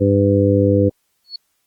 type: harmonic tone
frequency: 99.8 Hz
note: G2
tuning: 32 cents sharp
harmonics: 1 / 2 / 3 / 4 / 5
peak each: -16 / -20 / -17 / -21 / -16 dBFS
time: 0-0.9 s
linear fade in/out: 20 ms
type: tone with exponential growth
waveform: sine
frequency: 4386 Hz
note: C#8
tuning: 19 cents flat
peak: -22 dBFS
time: 1.24-1.36 s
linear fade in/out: 5 ms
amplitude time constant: 24 ms
effects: white hiss -67 dBFS RMS until 1.66 s + Opus 24 kbps